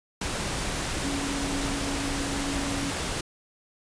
sine tone in noise, 279.2 Hz, C#4, 13 cents sharp, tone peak -31 dBFS, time 1.04-2.91 s, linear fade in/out 5 ms, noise pink, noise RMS -30 dBFS, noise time 0.21-3.21 s, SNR -4 dB, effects resampled to 22050 Hz

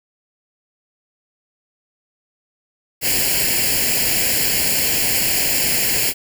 white noise with comb filter, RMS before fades -18 dBFS, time 3.01-6.14 s, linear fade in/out 50 ms, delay 0.41 ms, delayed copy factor +0.8, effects none

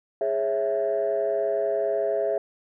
sine chord, C# minor, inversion second, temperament equal with one note detuned, 415.3 / 548.3 / 659.3 Hz, G#4 / C#5 / E5, 0 / -19 / 0 cents, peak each -26 / -27 / -24 dBFS, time 0.21-2.38 s, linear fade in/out 2 ms, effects tanh soft clip ceiling -16 dBFS

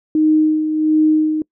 sine tone with tremolo, 310 Hz, D#4, 6 cents flat, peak -9 dBFS, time 0.15-1.42 s, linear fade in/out 2 ms, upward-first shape sine, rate 1.4 Hz, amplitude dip 55%, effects noise-tail reverb RT60 0.1 s tail -26 dB re dry

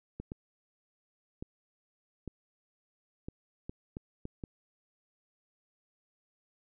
clicks, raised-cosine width 3 ms, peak -26 dBFS, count 9, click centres 0.2 / 0.319 / 1.425 / 2.277 / 3.285 / 3.695 / 3.969 / 4.254 / 4.438 s, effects none

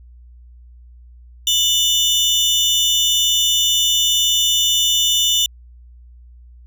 30% pulse tone pair together, 2960 / 3559 Hz, F#7 / A7, 0 / +19 cents, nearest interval minor third, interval 319 cents, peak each -14 dBFS, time 1.47-5.46 s, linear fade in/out 2 ms, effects added 60 Hz sine -40 dBFS peak until 6.66 s

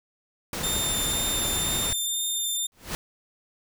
pink noise, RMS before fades -31 dBFS, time 0.53-1.93 s, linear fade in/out 2 ms
15% pulse tone with vibrato, 3607 Hz, A7, 42 cents sharp, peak -19 dBFS, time 0.63-2.67 s, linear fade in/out 10 ms, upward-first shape triangle, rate 2 Hz, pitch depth 13 cents each way
pink noise with exponential growth, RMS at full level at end -27 dBFS, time 2.72-2.95 s, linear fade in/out 0 ms, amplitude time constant 48 ms
effects none

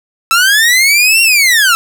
sawtooth linear two-way sweep, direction up then down, 1305 to 2765 to 1305 Hz, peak -3 dBFS, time 0.31-1.75 s, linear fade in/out 0 ms, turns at 1.22 s, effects none

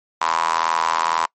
sawtooth tone with high-pass filter, 82.1 Hz, E2, 6 cents flat, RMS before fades -20 dBFS, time 0.21-1.26 s, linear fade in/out 5 ms, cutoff 1000 Hz, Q 6.4, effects noise-tail reverb RT60 0.1 s tail -26 dB re dry + MP3 32 kbps

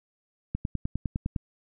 click train, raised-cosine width 5 ms, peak -16 dBFS, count 9, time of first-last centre 0.55-1.362 s, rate 9.85 Hz, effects none

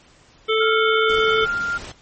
harmonic tone, 440 Hz, A4, in tune, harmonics 1 / 3 / 5 / 7 / 8, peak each -18 / -23 / -25 / -26 / -27 dBFS, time 0.48-1.46 s, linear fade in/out 20 ms
sine tone, 1396.9 Hz, F6, in tune, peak -20 dBFS, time 0.6-1.78 s, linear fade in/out 10 ms
pink noise, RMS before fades -35 dBFS, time 1.09-1.92 s, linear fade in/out 5 ms
effects pink hiss -52 dBFS RMS until 2.01 s + MP3 32 kbps

